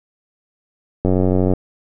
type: click train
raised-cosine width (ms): 2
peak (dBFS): -4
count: 46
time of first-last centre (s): 1.05-1.536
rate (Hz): 92.6
effects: none